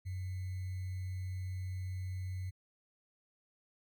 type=tone with sample-and-hold; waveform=sine; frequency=92.5 Hz; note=F#2; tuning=in tune; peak=-36 dBFS; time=0.05-2.51 s; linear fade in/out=20 ms; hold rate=2100 Hz; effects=MP3 96 kbps